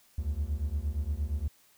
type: beating tone pair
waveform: triangle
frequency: 69.1 / 77.7 Hz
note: C#2 / D#2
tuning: -5 / -2 cents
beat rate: 8.6 Hz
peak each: -30 / -30 dBFS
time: 0.18-1.48 s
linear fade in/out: 5 ms
effects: white hiss -63 dBFS RMS until 1.77 s